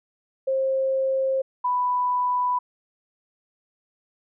sine tone pair in turn, 532 / 991 Hz, C5 / B5, +29 / +6 cents, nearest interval major seventh, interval 1077 cents, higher second, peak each -20 dBFS, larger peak neither, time 0.47-1.42 / 1.64-2.59 s, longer neither, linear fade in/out 10 ms, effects none

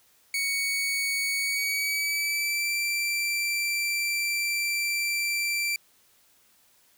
sawtooth tone with pitch glide, 2231 to 2347 Hz, C#7 to D7, +11 to -2 cents, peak -22 dBFS, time 0.34-5.76 s, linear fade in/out 2 ms, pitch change +87 cents, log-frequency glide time 1.38-2.74 s, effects white hiss -62 dBFS RMS until 6.97 s

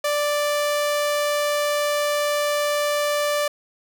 sawtooth tone, 587.3 Hz, D5, in tune, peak -16 dBFS, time 0.04-3.48 s, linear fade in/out 5 ms, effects none

